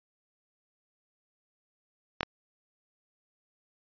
clicks, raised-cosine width 0.3 ms, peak -12 dBFS, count 2, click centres 2.208 / 2.231 s, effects resampled to 11025 Hz

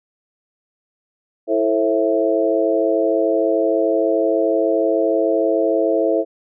harmonic tone with a mistuned harmonic, 110 Hz, A2, in tune, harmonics 3 / 4 / 5 / 6, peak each -20 / -20 / -20 / -20 dBFS, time 1.47-6.25 s, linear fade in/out 50 ms, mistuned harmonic 5, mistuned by -53 cents, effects none

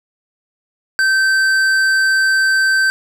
sine tone with tanh clipping, 1551 Hz, G6, 19 cents flat, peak -13 dBFS, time 0.99-2.9 s, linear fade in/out 0 ms, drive 12 dB, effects none

